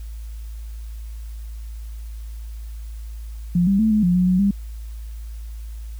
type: tone with pitch steps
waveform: sine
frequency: 175.5 / 196.5 / 219.9 / 213.1 / 177.2 / 181.3 / 183.4 / 199.8 Hz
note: F3 / G3 / A3 / G#3 / F3 / F#3 / F#3 / G3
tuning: +9 / +4 / -1 / +45 / +25 / -35 / -15 / +33 cents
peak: -14 dBFS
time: 3.55-4.51 s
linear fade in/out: 5 ms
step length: 120 ms
effects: added 55 Hz sine -30 dBFS peak until 5.99 s + white hiss -53 dBFS RMS until 5.99 s